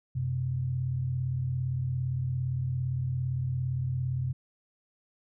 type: tone pair together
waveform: sine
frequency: 91 / 128.54 Hz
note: F#2 / C3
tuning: -28 / -30 cents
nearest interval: tritone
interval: 598 cents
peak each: -35 / -28 dBFS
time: 0.15-4.33 s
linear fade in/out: 10 ms
effects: none